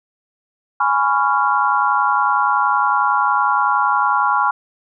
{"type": "chord", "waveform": "sine", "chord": "C# dominant seventh", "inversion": "second", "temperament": "just", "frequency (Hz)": [831.5, 997.9, 1108.7, 1385.9], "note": ["G#5", "B5", "C#6", "E#6"], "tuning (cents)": [2, 18, 0, -14], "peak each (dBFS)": -19, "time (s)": [0.8, 4.51], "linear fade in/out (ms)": 5, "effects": []}